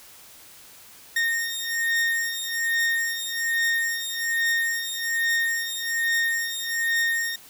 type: beating tone pair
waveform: 40% pulse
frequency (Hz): 1844 / 1845.2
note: A#6 / A#6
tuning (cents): -19 / -18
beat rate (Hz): 1.2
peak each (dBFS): -25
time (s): 1.16-7.36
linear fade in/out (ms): 5
effects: white hiss -48 dBFS RMS until 7.49 s